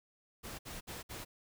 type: noise bursts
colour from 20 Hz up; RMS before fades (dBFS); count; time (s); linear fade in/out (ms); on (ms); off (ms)
pink; -45; 4; 0.43-1.25; 20; 160; 60
effects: none